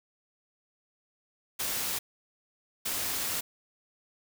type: noise bursts at uneven times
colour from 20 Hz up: white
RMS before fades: -32 dBFS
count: 2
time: 1.59-1.99 / 2.85-3.41 s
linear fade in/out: 10 ms
effects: none

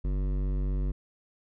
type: tone with hard clipping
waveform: triangle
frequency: 48 Hz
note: G1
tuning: 36 cents flat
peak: -28 dBFS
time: 0.04-0.92 s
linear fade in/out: 10 ms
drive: 18 dB
effects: none

